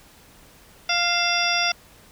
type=harmonic tone with a mistuned harmonic; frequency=698.5 Hz; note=F5; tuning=in tune; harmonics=1 / 2 / 3 / 4 / 5 / 7 / 8; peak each=-27 / -27 / -27 / -27 / -27 / -27 / -27 dBFS; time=0.89-1.72 s; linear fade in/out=5 ms; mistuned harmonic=4; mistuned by=-58 cents; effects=pink hiss -51 dBFS RMS until 2.11 s

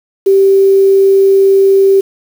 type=tone with quantisation; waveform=sine; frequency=389.7 Hz; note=G4; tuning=10 cents flat; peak=-4 dBFS; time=0.26-2.01 s; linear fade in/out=10 ms; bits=5; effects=none

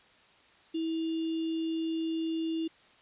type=tone with sample-and-hold; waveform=sine; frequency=324.5 Hz; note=E4; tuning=27 cents flat; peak=-29 dBFS; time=0.74-2.68 s; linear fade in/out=10 ms; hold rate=3150 Hz; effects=white hiss -60 dBFS RMS until 3.01 s + resampled to 8000 Hz

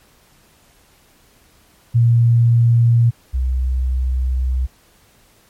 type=tone pair in turn; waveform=sine; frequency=117.5 / 63.81 Hz; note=A#2 / C2; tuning=+14 / -43 cents; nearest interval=major seventh; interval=1057 cents; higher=first; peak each=-9 / -15 dBFS; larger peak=first; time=1.94-3.11 / 3.33-4.67 s; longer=second; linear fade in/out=20 ms; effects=pink hiss -53 dBFS RMS until 5.49 s + MP3 64 kbps

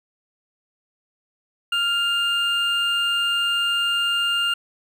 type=tone pair together; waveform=triangle; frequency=1396.9 / 2808 Hz; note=F6 / F7; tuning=0 / +9 cents; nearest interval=octave; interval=1209 cents; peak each=-22 / -19 dBFS; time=1.72-4.54 s; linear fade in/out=5 ms; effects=none

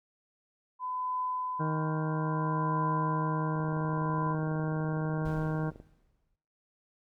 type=tone with tremolo; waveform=sine; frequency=1008 Hz; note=B5; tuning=35 cents sharp; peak=-29 dBFS; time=0.79-4.36 s; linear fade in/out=50 ms; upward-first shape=triangle; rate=0.6 Hz; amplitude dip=75%
type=harmonic tone; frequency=156.3 Hz; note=D#3; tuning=8 cents sharp; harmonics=1 / 2 / 3 / 4 / 5 / 6 / 7 / 9 / 10; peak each=-30 / -37 / -39 / -42 / -45 / -46 / -46 / -46 / -48 dBFS; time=1.59-5.71 s; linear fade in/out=20 ms
type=click train; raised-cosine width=2 ms; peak=-34 dBFS; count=55; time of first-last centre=3.56-5.801 s; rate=24.1 Hz
type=noise with exponential decay; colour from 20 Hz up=brown; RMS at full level=-39 dBFS; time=5.25-6.36 s; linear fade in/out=5 ms; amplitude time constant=240 ms
effects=noise-tail reverb RT60 1.0 s tail -26 dB re dry

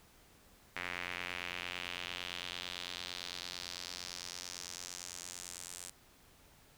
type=tone with band-pass filter sweep; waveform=sawtooth; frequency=88.9 Hz; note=F2; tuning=31 cents sharp; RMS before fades=-44 dBFS; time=0.76-5.9 s; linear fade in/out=5 ms; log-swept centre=2100 to 8300 Hz; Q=2.3; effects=pink hiss -63 dBFS RMS until 6.77 s

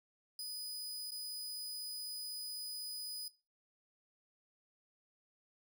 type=tone with dropouts; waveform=sawtooth; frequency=4978 Hz; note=D#8; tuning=in tune; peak=-38 dBFS; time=0.39-3.28 s; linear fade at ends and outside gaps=2 ms; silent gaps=1.107-1.118 s; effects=noise-tail reverb RT60 0.3 s tail -19 dB re dry

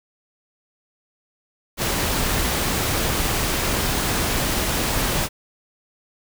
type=noise; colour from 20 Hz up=pink; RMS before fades=-22 dBFS; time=1.77-5.29 s; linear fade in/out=50 ms; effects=none

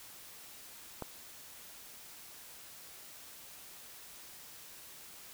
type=click; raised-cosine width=1 ms; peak=-24 dBFS; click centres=1.023 s; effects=white hiss -52 dBFS RMS until 5.33 s

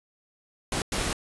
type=noise bursts at uneven times; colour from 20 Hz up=pink; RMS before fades=-28 dBFS; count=2; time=0.72-0.82 / 0.92-1.13 s; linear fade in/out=2 ms; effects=resampled to 24000 Hz

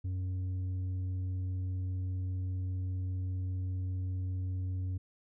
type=tone with tanh clipping; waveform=triangle; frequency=92.5 Hz; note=F#2; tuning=in tune; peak=-33 dBFS; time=0.04-4.98 s; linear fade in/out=10 ms; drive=9 dB; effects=none

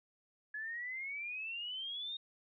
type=exponential sweep; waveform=sine; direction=up; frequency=1694 to 3722 Hz; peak=-39 dBFS; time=0.54-2.17 s; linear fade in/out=5 ms; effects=none

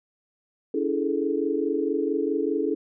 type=chord; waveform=sine; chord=A major seventh; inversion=first; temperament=equal with one note detuned; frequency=284 / 329.6 / 415.3 / 440 Hz; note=C#4 / E4 / G#4 / A4; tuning=+42 / 0 / 0 / 0 cents; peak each=-28 dBFS; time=0.74-2.75 s; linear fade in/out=5 ms; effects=none

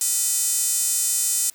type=tone with high-pass filter; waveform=square; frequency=277.2 Hz; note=C#4; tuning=in tune; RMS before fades=-22 dBFS; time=0.01-1.5 s; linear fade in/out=2 ms; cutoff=7800 Hz; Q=2.7; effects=white hiss -53 dBFS RMS until 1.54 s + high-pass 100 Hz 12 dB/octave

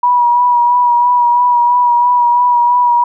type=tone with vibrato; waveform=sine; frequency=969 Hz; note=B5; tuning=33 cents flat; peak=-7 dBFS; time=0.03-3.04 s; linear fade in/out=5 ms; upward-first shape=sine; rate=3 Hz; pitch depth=25 cents each way; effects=none

